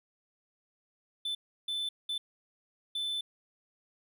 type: tone bursts at uneven times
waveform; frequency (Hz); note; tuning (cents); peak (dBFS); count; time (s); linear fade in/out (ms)
triangle; 3520; A7; 0; -30; 4; 1.25-1.35 / 1.68-1.89 / 2.09-2.18 / 2.95-3.21; 5
effects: none